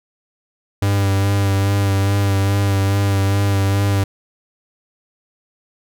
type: tone with vibrato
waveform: 45% pulse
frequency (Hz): 99.1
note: G2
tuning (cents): +19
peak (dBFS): -14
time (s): 0.82-4.04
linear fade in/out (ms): 5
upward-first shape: sine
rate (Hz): 2.4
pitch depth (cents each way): 23
effects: none